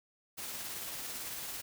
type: noise with tremolo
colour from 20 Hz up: white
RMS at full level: -40 dBFS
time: 0.37-1.62 s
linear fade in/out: 20 ms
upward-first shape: triangle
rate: 18 Hz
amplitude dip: 30%
effects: none